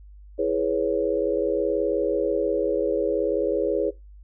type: chord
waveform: sine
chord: C# minor seventh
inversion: first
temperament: equal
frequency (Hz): 329.6 / 415.3 / 493.9 / 554.4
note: E4 / G#4 / B4 / C#5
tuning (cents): 0 / 0 / 0 / 0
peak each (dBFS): -28 / -25 / -26 / -26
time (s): 0.38-3.91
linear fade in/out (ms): 20
effects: noise-tail reverb RT60 0.2 s tail -20 dB re dry + added 50 Hz sine -43 dBFS peak until 4.23 s